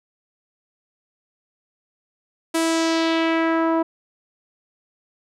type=tone with low-pass filter sweep; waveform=sawtooth; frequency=327.2 Hz; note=E4; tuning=13 cents flat; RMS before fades=-20 dBFS; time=2.54-3.83 s; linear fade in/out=10 ms; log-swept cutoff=11000 to 930 Hz; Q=1.6; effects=none